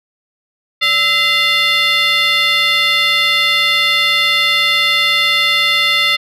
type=tone with frequency modulation; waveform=sine; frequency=2794 Hz; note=F7; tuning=in tune; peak=-8 dBFS; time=0.81-6.17 s; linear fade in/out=20 ms; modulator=738 Hz; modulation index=1.7; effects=tanh soft clip ceiling -9 dBFS